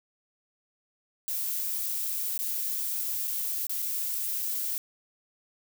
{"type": "noise with dropouts", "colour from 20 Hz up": "violet", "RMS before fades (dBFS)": -31, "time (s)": [1.28, 4.78], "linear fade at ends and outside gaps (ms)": 0, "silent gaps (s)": [[2.377, 2.39], [3.273, 3.278], [3.668, 3.695], [3.821, 3.825]], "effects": []}